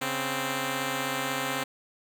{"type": "tone pair together", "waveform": "5% pulse", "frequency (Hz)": [138.59, 261.1], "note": ["C#3", "C4"], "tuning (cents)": [0, -3], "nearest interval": "major seventh", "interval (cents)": 1097, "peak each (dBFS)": [-22, -18], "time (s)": [0.01, 1.64], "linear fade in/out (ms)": 10, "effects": []}